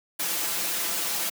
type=noise with comb filter; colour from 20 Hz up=white; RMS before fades=-28 dBFS; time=0.19-1.3 s; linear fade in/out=10 ms; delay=5.9 ms; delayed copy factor=+0.65; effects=high-pass 200 Hz 12 dB/octave